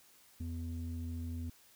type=tone with low-pass filter; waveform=square; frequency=82.41 Hz; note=E2; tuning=in tune; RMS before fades=-40 dBFS; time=0.4-1.5 s; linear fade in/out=5 ms; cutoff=200 Hz; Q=9.6; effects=white hiss -63 dBFS RMS until 1.75 s